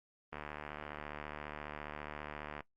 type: click train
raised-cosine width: 0.5 ms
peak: -27 dBFS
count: 171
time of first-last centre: 0.33-2.606 s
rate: 74.7 Hz
effects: noise-tail reverb RT60 0.1 s tail -19 dB re dry + Opus 32 kbps